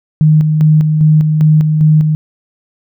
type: tone with tremolo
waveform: sine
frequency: 154.4 Hz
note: D#3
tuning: 13 cents flat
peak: -4 dBFS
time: 0.21-2.15 s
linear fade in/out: 0 ms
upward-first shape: square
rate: 2.5 Hz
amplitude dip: 40%
effects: none